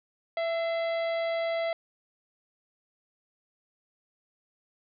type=harmonic tone with a mistuned harmonic; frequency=664 Hz; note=E5; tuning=12 cents sharp; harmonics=1 / 2 / 3 / 4 / 5 / 6 / 7; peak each=-27 / -43 / -37 / -51 / -45 / -49 / -53 dBFS; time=0.37-1.73 s; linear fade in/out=2 ms; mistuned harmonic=3; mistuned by=+48 cents; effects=none